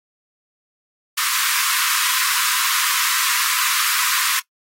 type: high-pass noise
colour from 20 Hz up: pink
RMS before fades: -20 dBFS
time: 1.17-4.4 s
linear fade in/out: 10 ms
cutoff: 1000 Hz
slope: 96 dB/octave
effects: noise-tail reverb RT60 0.1 s tail -19 dB re dry + AAC 48 kbps